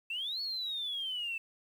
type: exponential two-way sweep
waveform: sine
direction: up then down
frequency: 2637 to 4433 to 2637 Hz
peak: -33 dBFS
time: 0.1-1.38 s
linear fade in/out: 5 ms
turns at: 0.41 s
effects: tanh soft clip ceiling -29 dBFS + 10-bit